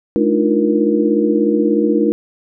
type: tone cluster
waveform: sine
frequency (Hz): 213.7 / 297 / 313.6 / 350.4 / 471.4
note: G#3 / D4 / D#4 / F4 / A#4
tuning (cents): +50 / +20 / +14 / +6 / +19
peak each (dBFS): -18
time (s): 0.16-2.12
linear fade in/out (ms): 0
effects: none